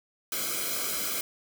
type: noise with comb filter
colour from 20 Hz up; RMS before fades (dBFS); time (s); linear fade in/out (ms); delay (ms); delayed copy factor
white; -31; 0.32-1.21; 2; 1.1; -0.9
effects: none